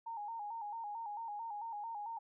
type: tone with vibrato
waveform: sine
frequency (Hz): 871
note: A5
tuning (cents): -18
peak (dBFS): -40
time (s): 0.06-2.19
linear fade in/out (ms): 10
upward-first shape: square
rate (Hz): 4.5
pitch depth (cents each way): 88
effects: none